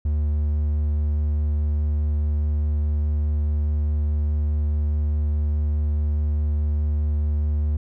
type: tone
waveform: triangle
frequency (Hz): 74.6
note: D2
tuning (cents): +28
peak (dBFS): -17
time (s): 0.05-7.77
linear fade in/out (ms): 5
effects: none